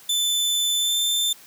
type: tone with pitch glide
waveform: sawtooth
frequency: 3520 to 3559 Hz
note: A7 to A7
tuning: 0 to +19 cents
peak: -17 dBFS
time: 0.09-1.33 s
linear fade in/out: 5 ms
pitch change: +19 cents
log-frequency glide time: 0.77-0.98 s
effects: white hiss -48 dBFS RMS until 1.46 s + high-pass 100 Hz 12 dB/octave